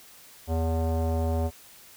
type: tone with low-pass filter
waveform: square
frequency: 81.4 Hz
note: E2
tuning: 21 cents flat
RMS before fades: -26 dBFS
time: 0.47-1.51 s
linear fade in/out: 50 ms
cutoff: 680 Hz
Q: 2.8
effects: white hiss -51 dBFS RMS until 1.96 s